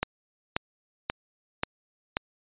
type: click train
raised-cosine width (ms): 0.3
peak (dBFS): -9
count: 5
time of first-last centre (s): 0.03-2.169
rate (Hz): 1.87
effects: resampled to 8000 Hz